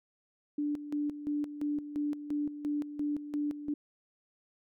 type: tone with tremolo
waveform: sine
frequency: 293.7 Hz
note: D4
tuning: in tune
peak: -29 dBFS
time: 0.58-3.74 s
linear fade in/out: 5 ms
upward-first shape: square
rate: 2.9 Hz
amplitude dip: 70%
effects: none